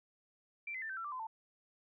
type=tone with pitch steps; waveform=sine; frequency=2349 / 2045 / 1780.2 / 1549.8 / 1349.1 / 1174.5 / 1022.5 / 890.1 Hz; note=D7 / C7 / A6 / G6 / E6 / D6 / C6 / A5; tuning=0 / -40 / +20 / -20 / +40 / 0 / -40 / +20 cents; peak=-39 dBFS; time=0.67-1.27 s; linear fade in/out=5 ms; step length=75 ms; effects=none